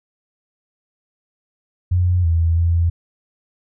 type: tone with pitch steps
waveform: sine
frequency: 89.5 / 82.9 / 84.6 Hz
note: F2 / E2 / E2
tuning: +43 / +10 / +45 cents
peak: -13 dBFS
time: 1.91-2.9 s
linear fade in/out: 10 ms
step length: 330 ms
effects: none